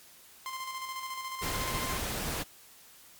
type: tone with tremolo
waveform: sawtooth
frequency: 1046.5 Hz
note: C6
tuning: in tune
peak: -31 dBFS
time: 0.46-1.97 s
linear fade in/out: 0 ms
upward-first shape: square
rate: 14 Hz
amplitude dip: 40%
type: noise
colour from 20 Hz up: pink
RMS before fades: -34 dBFS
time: 1.41-2.44 s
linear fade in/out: 20 ms
effects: white hiss -55 dBFS RMS until 3.19 s + MP3 96 kbps